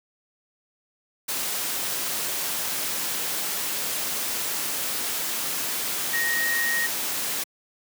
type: tone in noise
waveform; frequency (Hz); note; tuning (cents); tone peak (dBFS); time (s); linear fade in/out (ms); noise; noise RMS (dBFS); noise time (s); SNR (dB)
sine; 1872; A#6; +7; -23; 6.13-6.87; 10; white; -28; 1.28-7.44; +2
effects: high-pass 150 Hz 12 dB/octave